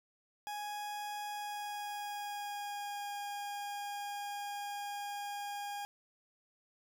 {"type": "tone with pitch glide", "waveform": "40% pulse", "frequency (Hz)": [830.6, 814.9], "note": ["G#5", "G#5"], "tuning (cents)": [0, -33], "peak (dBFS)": -38, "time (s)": [0.47, 5.85], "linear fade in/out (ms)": 0, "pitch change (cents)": -33, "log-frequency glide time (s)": [1.28, 3.15], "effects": []}